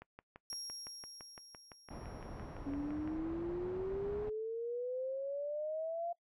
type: click train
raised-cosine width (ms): 0.5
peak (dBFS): -35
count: 19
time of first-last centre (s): 0.02-3.076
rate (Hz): 5.89
type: tone with exponential decay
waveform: 35% pulse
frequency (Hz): 5588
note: F8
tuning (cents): 0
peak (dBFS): -38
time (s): 0.5-3.17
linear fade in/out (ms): 1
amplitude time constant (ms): 580
type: low-pass noise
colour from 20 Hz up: pink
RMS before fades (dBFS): -47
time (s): 1.9-4.3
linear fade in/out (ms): 10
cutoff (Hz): 1000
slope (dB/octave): 12
type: exponential sweep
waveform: sine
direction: up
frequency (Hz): 277.2 to 695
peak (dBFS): -36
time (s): 2.66-6.13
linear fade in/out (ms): 10
effects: noise-tail reverb RT60 0.1 s tail -21 dB re dry